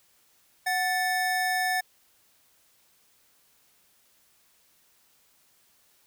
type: tone pair together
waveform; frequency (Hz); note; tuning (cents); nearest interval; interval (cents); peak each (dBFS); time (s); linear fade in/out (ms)
square; 740 / 1760; F#5 / A6; 0 / 0; octave + minor third; 1500; -28; 0.66-1.81; 10
effects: white hiss -64 dBFS RMS until 6.06 s